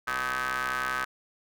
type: ring-modulated tone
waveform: sawtooth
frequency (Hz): 130.1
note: C3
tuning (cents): -9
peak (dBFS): -21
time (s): 0.07-1.05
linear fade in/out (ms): 10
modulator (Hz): 1400
effects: none

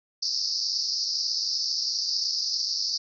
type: band-pass noise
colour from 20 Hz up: white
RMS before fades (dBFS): -28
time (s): 0.22-2.98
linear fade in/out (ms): 10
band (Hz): 4500 to 5500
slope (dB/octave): 96
effects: none

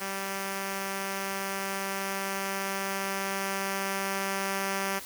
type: tone with level ramp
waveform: 5% pulse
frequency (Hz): 195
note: G3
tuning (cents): -9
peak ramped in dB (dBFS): -21 to -17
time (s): 0-5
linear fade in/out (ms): 20
effects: white hiss -43 dBFS RMS until 5.05 s

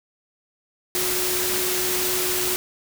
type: tone in noise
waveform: sine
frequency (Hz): 365.1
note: F#4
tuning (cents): -23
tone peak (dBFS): -28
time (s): 0.95-2.56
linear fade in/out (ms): 0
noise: white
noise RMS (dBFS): -24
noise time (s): 0.95-2.56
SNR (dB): -7
effects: none

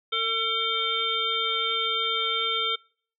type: harmonic tone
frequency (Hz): 450.7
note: A4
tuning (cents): +42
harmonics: 1 / 3 / 5 / 7 / 8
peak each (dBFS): -34 / -29 / -33 / -28 / -29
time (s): 0.12-2.76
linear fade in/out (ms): 10
effects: noise-tail reverb RT60 0.5 s tail -26 dB re dry

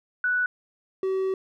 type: tone pair in turn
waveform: sine / triangle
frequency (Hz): 1480 / 380.8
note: F#6 / F#4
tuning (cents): 0 / +50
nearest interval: 2 octaves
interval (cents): 2350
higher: first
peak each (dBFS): -21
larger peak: neither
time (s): 0.24-0.46 / 1.03-1.34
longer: second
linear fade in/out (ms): 2
effects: none

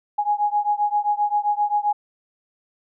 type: beating tone pair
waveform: sine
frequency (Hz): 827 / 834.6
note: G#5 / G#5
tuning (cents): -8 / +8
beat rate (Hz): 7.6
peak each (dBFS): -21 / -22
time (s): 0.18-1.93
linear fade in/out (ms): 10
effects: none

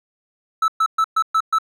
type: tone bursts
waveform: triangle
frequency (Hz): 1311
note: E6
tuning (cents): -10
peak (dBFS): -12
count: 6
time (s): 0.62-1.586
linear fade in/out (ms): 5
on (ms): 61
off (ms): 120
effects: none

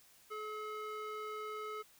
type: tone with band-pass filter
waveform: square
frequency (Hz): 428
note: A4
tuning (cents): -48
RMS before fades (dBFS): -43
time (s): 0.3-1.83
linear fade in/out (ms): 20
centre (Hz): 1200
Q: 1.3
effects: white hiss -64 dBFS RMS until 1.99 s

